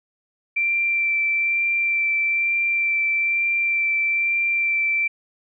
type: tone with vibrato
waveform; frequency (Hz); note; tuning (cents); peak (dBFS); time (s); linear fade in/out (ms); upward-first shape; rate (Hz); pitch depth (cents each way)
sine; 2349; D7; 0; -18; 0.56-5.08; 10; sine; 1.1; 11
effects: none